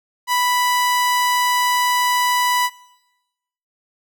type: tone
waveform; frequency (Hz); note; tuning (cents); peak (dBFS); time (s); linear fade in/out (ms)
sawtooth; 987.8; B5; 0; -12; 0.27-2.7; 50
effects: noise-tail reverb RT60 1.0 s tail -21 dB re dry